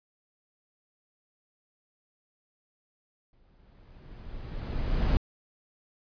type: noise with exponential growth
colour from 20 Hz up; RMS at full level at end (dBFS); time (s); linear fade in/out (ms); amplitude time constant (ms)
brown; -23; 3.33-5.17; 1; 400
effects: resampled to 11025 Hz